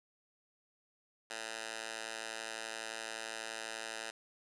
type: tone with high-pass filter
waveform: 10% pulse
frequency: 111.8 Hz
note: A2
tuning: 28 cents sharp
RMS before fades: -43 dBFS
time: 1.3-4.11 s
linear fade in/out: 10 ms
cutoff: 1000 Hz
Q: 0.58
effects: resampled to 24000 Hz